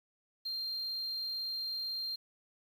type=tone; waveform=triangle; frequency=4186 Hz; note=C8; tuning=in tune; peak=-33 dBFS; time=0.45-2.16 s; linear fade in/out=10 ms; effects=tanh soft clip ceiling -30 dBFS + 10-bit